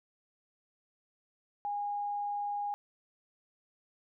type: tone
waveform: sine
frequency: 819 Hz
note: G#5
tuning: 24 cents flat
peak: -32 dBFS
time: 1.65-2.74 s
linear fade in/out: 0 ms
effects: none